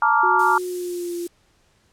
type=chord; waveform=sine; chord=Bb major seventh; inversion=third; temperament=just; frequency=874.1 / 932.3 / 1165.4 / 1398.5 Hz; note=A5 / Bb5 / D6 / F6; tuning=-12 / 0 / -14 / +2 cents; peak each=-20 dBFS; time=0.02-0.58 s; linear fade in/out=2 ms
type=tone with pitch glide; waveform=sine; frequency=366.5 to 345.9 Hz; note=F#4 to F4; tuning=-16 to -17 cents; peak=-25 dBFS; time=0.23-1.27 s; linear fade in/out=5 ms; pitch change=-101 cents; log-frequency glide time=0.52-1.16 s
type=noise; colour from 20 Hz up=violet; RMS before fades=-32 dBFS; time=0.39-1.28 s; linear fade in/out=5 ms
effects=pink hiss -61 dBFS RMS until 1.92 s + low-pass 9000 Hz 12 dB/octave